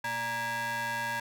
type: ring-modulated tone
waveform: 40% pulse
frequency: 352.8 Hz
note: F4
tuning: 18 cents sharp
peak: -27 dBFS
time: 0.04-1.2 s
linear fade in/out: 5 ms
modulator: 1290 Hz
effects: none